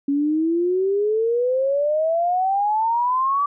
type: exponential sweep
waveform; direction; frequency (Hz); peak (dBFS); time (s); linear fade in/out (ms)
sine; up; 277.2 to 1163; -17; 0.08-3.46; 5
effects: none